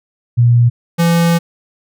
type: tone pair in turn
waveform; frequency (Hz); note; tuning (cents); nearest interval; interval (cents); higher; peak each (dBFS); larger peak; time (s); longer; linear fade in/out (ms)
sine / square; 119.6 / 169.14; A#2 / E3; +45 / +45; tritone; 600; second; -6 / -10; first; 0.37-0.7 / 0.98-1.39; second; 20
effects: none